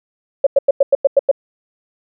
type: tone bursts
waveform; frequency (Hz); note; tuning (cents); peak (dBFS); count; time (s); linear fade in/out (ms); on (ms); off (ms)
sine; 554.4; C#5; 0; -6; 8; 0.44-1.314; 5; 27; 94
effects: none